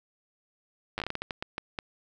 slowing click train, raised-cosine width 0.3 ms, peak -16 dBFS, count 13, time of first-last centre 0.98-1.788 s, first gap 9 ms, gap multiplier 1.33, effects none

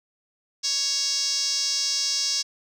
5% pulse tone with band-pass filter, 555 Hz, C#5, 2 cents sharp, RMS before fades -25 dBFS, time 0.63-2.43 s, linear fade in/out 20 ms, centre 5500 Hz, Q 4.5, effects none

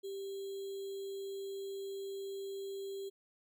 sine tone with sample-and-hold, 392 Hz, G4, in tune, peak -39 dBFS, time 0.03-3.1 s, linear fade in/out 20 ms, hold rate 3675 Hz, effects none

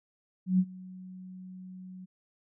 sine tone with ADSR envelope, 185 Hz, F#3, in tune, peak -19 dBFS, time 0.46-2.06 s, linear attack 130 ms, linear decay 56 ms, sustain -23 dB, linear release 19 ms, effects none

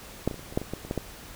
clicks, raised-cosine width 2 ms, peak -10 / -21 / -26 / -30 / -27 / -10 / -21 / -17 / -26 / -15 / -14 dBFS, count 11, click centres 0.276 / 0.312 / 0.343 / 0.394 / 0.525 / 0.575 / 0.616 / 0.736 / 0.85 / 0.911 / 0.977 s, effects pink hiss -45 dBFS RMS until 1.35 s

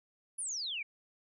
sine exponential sweep, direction down, 10548 to 2217 Hz, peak -35 dBFS, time 0.38-0.83 s, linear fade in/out 10 ms, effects none

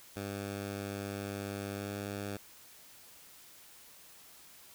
10% pulse tone with pitch glide, 100 to 100.75 Hz, G2 to G2, +35 to +48 cents, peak -29 dBFS, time 0.16-2.37 s, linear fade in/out 5 ms, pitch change +13 cents, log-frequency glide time 1.77-2.03 s, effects white hiss -56 dBFS RMS until 4.74 s

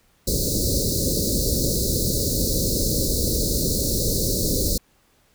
pink band-stop noise, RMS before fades -22 dBFS, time 0.27-4.78 s, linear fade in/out 5 ms, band 580 to 4000 Hz, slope 96 dB/octave, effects pink hiss -61 dBFS RMS until 5.34 s

